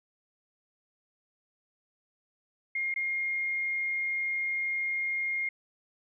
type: tone with dropouts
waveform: sine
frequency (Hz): 2131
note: C7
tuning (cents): +31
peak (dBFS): -28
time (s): 2.75-5.49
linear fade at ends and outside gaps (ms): 5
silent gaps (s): 2.941-2.96
effects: none